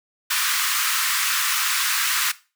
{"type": "high-pass noise", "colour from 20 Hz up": "pink", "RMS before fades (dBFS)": -22, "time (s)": [0.3, 2.32], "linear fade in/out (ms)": 10, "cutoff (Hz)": 1100, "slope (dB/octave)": 48, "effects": ["noise-tail reverb RT60 0.3 s tail -17 dB re dry"]}